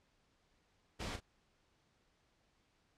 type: noise with echo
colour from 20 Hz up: pink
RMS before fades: -42 dBFS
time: 0.99-1.17 s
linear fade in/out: 20 ms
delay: 36 ms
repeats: 1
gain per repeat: -9 dB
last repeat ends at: 1.206 s
effects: pink hiss -75 dBFS RMS until 2.97 s + low-pass 6000 Hz 12 dB/octave